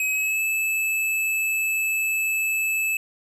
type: tone with pitch glide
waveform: square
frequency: 2541 to 2614 Hz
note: D#7 to E7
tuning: +36 to -15 cents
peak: -22 dBFS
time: 0-2.97 s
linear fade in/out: 2 ms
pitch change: +49 cents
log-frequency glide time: 0.1-0.42 s
effects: none